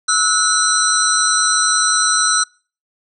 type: tone cluster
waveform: sine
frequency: 1304 / 1455 / 4046 / 5890 / 8200 Hz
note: E6 / F#6 / B7 / F#8 / C9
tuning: -19 / -29 / +41 / -9 / -36 cents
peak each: -19 dBFS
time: 0.08-2.44 s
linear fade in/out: 10 ms
effects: noise-tail reverb RT60 0.4 s tail -26 dB re dry